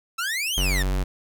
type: exponential two-way sweep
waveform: sawtooth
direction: up then down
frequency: 1300 to 3302 to 1736 Hz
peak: -21 dBFS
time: 0.18-0.83 s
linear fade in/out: 10 ms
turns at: 0.56 s
type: tone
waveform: square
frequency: 47.09 Hz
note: F#1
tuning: 31 cents sharp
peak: -22 dBFS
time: 0.57-1.04 s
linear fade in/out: 10 ms
effects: none